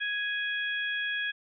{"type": "harmonic tone", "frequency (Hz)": 831, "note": "G#5", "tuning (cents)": 1, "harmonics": [2, 3, 4], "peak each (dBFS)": [-30, -37, -36], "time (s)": [0, 1.32], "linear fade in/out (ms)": 20, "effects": []}